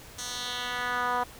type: tone with band-pass filter sweep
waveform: 10% pulse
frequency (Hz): 246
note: B3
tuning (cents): -7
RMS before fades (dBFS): -31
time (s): 0.18-1.24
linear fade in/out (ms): 10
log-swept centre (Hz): 6500 to 900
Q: 1.6
effects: pink hiss -48 dBFS RMS until 1.39 s